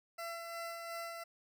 20% pulse tone with tremolo, 674 Hz, E5, 38 cents sharp, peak -35 dBFS, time 0.18-1.24 s, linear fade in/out 10 ms, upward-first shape sine, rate 2.8 Hz, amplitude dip 35%, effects none

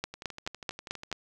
two click trains, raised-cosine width 0.2 ms, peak -24 / -14 dBFS, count 13 / 6, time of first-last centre 0.14-1.116 / 0.04-1.127 s, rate 12.3 / 4.6 Hz, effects none

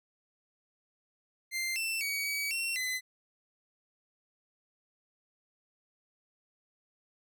sawtooth tone with pitch steps, 2090 / 2674 / 2257 / 2274 / 2721 / 2023 Hz, C7 / E7 / C#7 / C#7 / F7 / B6, -2 / +24 / +31 / +44 / -46 / +41 cents, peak -28 dBFS, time 1.51-3.01 s, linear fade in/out 50 ms, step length 250 ms, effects none

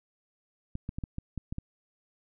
clicks, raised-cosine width 5 ms, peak -22 dBFS, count 8, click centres 0.754 / 0.891 / 0.985 / 1.038 / 1.184 / 1.377 / 1.525 / 1.584 s, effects none

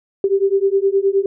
sine beating tone pair, 387.7 / 397.3 Hz, G4 / G4, -19 / +23 cents, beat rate 9.6 Hz, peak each -16 dBFS, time 0.24-1.26 s, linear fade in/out 2 ms, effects none

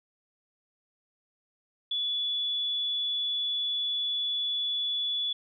sine tone, 3430 Hz, A7, 45 cents flat, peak -27 dBFS, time 1.91-5.33 s, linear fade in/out 5 ms, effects none

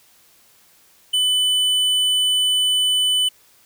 triangle tone with hard clipping, 3000 Hz, F#7, 23 cents sharp, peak -17 dBFS, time 1.13-3.29 s, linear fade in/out 10 ms, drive 11 dB, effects white hiss -54 dBFS RMS until 3.65 s

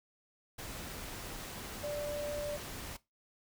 sine tone in noise, 587 Hz, D5, 1 cent flat, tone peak -35 dBFS, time 1.83-2.57 s, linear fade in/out 10 ms, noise pink, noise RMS -44 dBFS, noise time 0.58-2.97 s, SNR +6 dB, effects noise-tail reverb RT60 0.2 s tail -18 dB re dry

